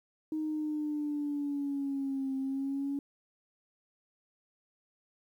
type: linear two-way sweep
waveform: sine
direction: down then up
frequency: 312.3 to 266.3 to 281.8 Hz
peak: -30 dBFS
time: 0.32-2.99 s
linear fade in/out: 2 ms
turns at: 2.36 s
effects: tanh soft clip ceiling -26 dBFS + 11-bit